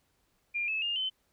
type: tone with pitch steps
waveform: sine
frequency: 2400 / 2602 / 2821 / 3059 Hz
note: D7 / E7 / F7 / G7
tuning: +37 / -23 / +17 / -43 cents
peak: -29 dBFS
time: 0.54-1.1 s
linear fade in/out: 20 ms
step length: 140 ms
effects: pink hiss -73 dBFS RMS until 1.32 s